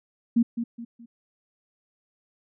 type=tone with echo; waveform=sine; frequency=233.7 Hz; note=A#3; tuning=5 cents sharp; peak=-16 dBFS; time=0.36-0.43 s; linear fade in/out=10 ms; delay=210 ms; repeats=3; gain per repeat=-9 dB; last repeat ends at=1.06 s; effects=none